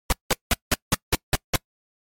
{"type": "noise bursts", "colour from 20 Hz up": "pink", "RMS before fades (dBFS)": -18, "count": 8, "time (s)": [0.1, 1.56], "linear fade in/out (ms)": 2, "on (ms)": 25, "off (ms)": 180, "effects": ["noise-tail reverb RT60 0.1 s tail -26 dB re dry", "MP3 64 kbps"]}